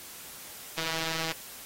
click train, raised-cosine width 0.2 ms, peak -14 dBFS, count 88, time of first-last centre 0.78-1.317 s, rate 162 Hz, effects white hiss -45 dBFS RMS until 1.65 s + AAC 48 kbps

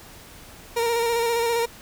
30% pulse tone with vibrato, 466.2 Hz, A#4, in tune, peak -18 dBFS, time 0.76-1.66 s, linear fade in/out 10 ms, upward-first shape square, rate 15 Hz, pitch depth 24 cents each way, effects pink hiss -45 dBFS RMS until 1.81 s

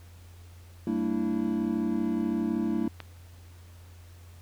triangle chord, E half-diminished seventh, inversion first, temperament equal with one note detuned, 196 / 228.3 / 293.7 / 329.6 Hz, G3 / Bb3 / D4 / E4, 0 / -36 / 0 / 0 cents, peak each -32 / -27 / -31 / -29 dBFS, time 0.87-2.88 s, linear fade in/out 2 ms
click, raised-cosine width 0.3 ms, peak -22 dBFS, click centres 3.003 s
effects added 87 Hz sine -47 dBFS peak until 4.41 s + pink hiss -58 dBFS RMS until 4.41 s

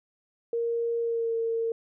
sine tone with pitch glide, 466.2 to 456.6 Hz, A#4 to A#4, 0 to -36 cents, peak -25 dBFS, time 0.53-1.72 s, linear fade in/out 2 ms, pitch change -36 cents, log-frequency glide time 1-1.34 s, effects none

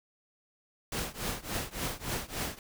pink noise with tremolo, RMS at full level -32 dBFS, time 0.92-2.59 s, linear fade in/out 2 ms, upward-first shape triangle, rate 3.5 Hz, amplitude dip 95%, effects none

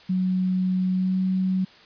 sine tone with pitch glide, 185 to 187.15 Hz, F#3 to F#3, 0 to +20 cents, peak -20 dBFS, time 0.09-1.65 s, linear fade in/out 10 ms, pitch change +20 cents, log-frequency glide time 0.92-1.18 s, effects white hiss -50 dBFS RMS until 1.85 s + resampled to 11025 Hz

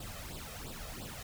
pink noise with flanger, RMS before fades -44 dBFS, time 0-1.23 s, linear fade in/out 5 ms, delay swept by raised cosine 0.23 to 1.63 ms, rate 2.9 Hz, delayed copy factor +0.8, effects none

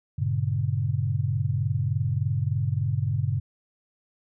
sine chord, G diminished, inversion none, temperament just, 98 / 117.6 / 141.12 Hz, G2 / Bb2 / Db3, 0 / +16 / +31 cents, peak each -27 dBFS, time 0.18-3.4 s, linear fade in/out 10 ms, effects none

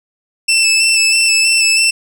20% pulse tone with vibrato, 2653 Hz, E7, 10 cents sharp, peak -4 dBFS, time 0.48-1.91 s, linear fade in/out 10 ms, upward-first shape square, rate 3.1 Hz, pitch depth 18 cents each way, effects none

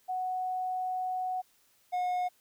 sine / triangle tone pair in turn, 740 / 723.5 Hz, F#5 / F#5, 0 / -39 cents, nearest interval unison, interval 39 cents, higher first, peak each -30 / -26 dBFS, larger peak second, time 0.08-1.42 / 1.92-2.29 s, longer first, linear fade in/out 20 ms, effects white hiss -67 dBFS RMS until 2.4 s

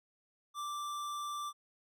sine tone with hard clipping, 1174.7 Hz, D6, in tune, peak -39 dBFS, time 0.54-1.53 s, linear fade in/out 50 ms, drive 17 dB, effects none

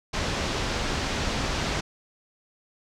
pink low-pass noise, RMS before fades -28 dBFS, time 0.13-1.81 s, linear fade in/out 10 ms, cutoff 6300 Hz, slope 24 dB/octave, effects none

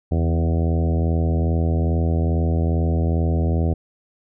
harmonic tone with a mistuned harmonic, 82.41 Hz, E2, in tune, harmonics 1 / 2 / 3 / 4 / 5 / 6 / 7 / 8 / 9, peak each -18 / -24 / -28 / -30 / -32 / -34 / -35 / -36 / -37 dBFS, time 0.11-3.74 s, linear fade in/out 10 ms, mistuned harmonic 2, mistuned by -21 cents, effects none

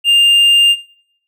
triangle tone, 2803 Hz, F7, 6 cents sharp, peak -5 dBFS, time 0.04-0.76 s, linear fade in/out 50 ms, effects noise-tail reverb RT60 0.7 s tail -19 dB re dry

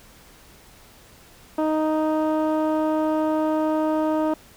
15% pulse tone with low-pass filter, 311.1 Hz, D#4, in tune, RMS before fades -22 dBFS, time 1.58-4.34 s, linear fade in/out 5 ms, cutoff 860 Hz, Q 0.66, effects pink hiss -50 dBFS RMS until 4.56 s

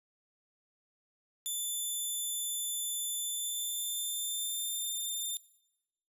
5% pulse tone with pitch glide, 3522 to 3594 Hz, A7 to A7, +1 to +36 cents, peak -26 dBFS, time 1.46-5.37 s, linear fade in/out 0 ms, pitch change +35 cents, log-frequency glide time 3.16-4.89 s, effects noise-tail reverb RT60 0.9 s tail -20 dB re dry + resampled to 32000 Hz

